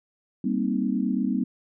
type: chord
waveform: sine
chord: C minor seventh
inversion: second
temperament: equal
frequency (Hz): 196 / 233.1 / 261.6 / 311.1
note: G3 / Bb3 / C4 / Eb4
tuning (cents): 0 / 0 / 0 / 0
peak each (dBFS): -27 / -27 / -27 / -32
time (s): 0.44-1.44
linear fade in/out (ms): 5
effects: none